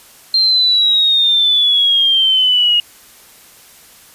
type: exponential sweep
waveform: sine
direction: down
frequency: 4186 to 2865 Hz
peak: -9 dBFS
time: 0.34-2.8 s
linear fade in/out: 2 ms
effects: white hiss -43 dBFS RMS until 4.14 s + resampled to 32000 Hz